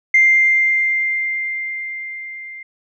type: tone with level ramp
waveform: sine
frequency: 2097 Hz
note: C7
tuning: 3 cents sharp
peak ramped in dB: -7 to -31 dBFS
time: 0.14-2.63 s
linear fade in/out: 5 ms
effects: tanh soft clip ceiling -3 dBFS